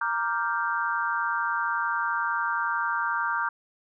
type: chord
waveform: sine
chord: G minor seventh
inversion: first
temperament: equal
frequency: 932.3 / 1174.7 / 1396.9 / 1568 Hz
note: Bb5 / D6 / F6 / G6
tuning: 0 / 0 / 0 / 0 cents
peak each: -30 dBFS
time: 0.01-3.49 s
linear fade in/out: 5 ms
effects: none